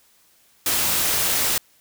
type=noise; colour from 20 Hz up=white; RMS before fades=-21 dBFS; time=0.66-1.58 s; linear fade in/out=2 ms; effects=white hiss -58 dBFS RMS until 1.8 s